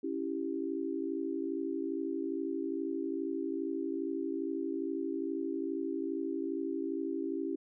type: chord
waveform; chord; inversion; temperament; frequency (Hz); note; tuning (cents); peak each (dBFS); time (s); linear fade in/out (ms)
sine; C# diminished; none; equal; 277.2 / 329.6 / 392; C#4 / E4 / G4; 0 / 0 / 0; -37 / -36 / -38; 0.03-7.56; 10
effects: none